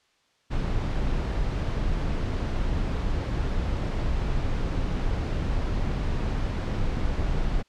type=noise; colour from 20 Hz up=brown; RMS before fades=-26 dBFS; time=0.5-7.63 s; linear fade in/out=20 ms; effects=white hiss -66 dBFS RMS until 7.68 s + low-pass 5000 Hz 12 dB/octave